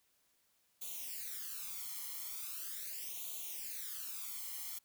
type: noise with flanger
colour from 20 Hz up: blue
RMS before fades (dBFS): -44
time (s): 0.81-4.79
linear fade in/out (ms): 10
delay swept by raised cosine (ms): 0.29 to 0.96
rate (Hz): 0.4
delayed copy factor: +0.9
effects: white hiss -75 dBFS RMS until 4.84 s